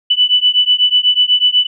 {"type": "beating tone pair", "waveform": "sine", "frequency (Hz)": [2976, 2984.1], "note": ["F#7", "F#7"], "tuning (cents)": [9, 14], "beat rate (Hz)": 8.1, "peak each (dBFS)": [-12, -12], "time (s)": [0.1, 1.67], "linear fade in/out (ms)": 10, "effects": []}